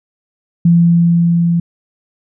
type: tone with level ramp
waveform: sine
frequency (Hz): 170.2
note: F3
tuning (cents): -44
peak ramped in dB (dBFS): -5 to -10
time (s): 0.65-1.6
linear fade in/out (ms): 5
effects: none